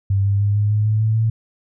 sine tone with pitch steps, 98.3 / 100.13 / 102 / 103.9 / 105.84 / 107.82 / 109.83 / 111.88 Hz, G2 / G2 / G#2 / G#2 / G#2 / A2 / A2 / A2, +5 / +37 / -31 / +1 / +33 / -35 / -3 / +29 cents, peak -14 dBFS, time 0.1-1.3 s, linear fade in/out 5 ms, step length 150 ms, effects none

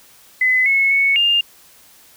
sine tone with pitch steps, 2022 / 2190 / 2212 / 2809 Hz, B6 / C#7 / C#7 / F7, +40 / -22 / -4 / +9 cents, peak -12 dBFS, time 0.41-1.41 s, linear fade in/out 5 ms, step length 250 ms, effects white hiss -48 dBFS RMS until 2.16 s

